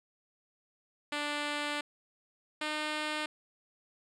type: tone pair in turn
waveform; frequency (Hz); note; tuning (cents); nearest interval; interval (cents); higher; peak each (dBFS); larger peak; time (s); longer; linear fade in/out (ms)
5% pulse; 293.7 / 304.4; D4 / D#4; 0 / -38; minor second; 62; second; -21; neither; 1.12-1.81 / 2.61-3.26; first; 5
effects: low-pass 7000 Hz 12 dB/octave